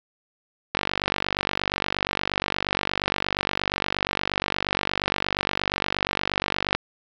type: click train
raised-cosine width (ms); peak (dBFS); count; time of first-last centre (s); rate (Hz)
0.3; -6; 292; 0.75-6.75; 48.5
effects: resampled to 16000 Hz + 8-bit